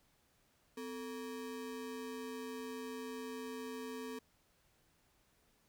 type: ring-modulated tone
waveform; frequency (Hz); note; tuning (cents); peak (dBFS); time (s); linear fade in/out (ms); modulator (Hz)
square; 349.2; F4; 0; -40; 0.77-4.19; 5; 94
effects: pink hiss -73 dBFS RMS until 5.68 s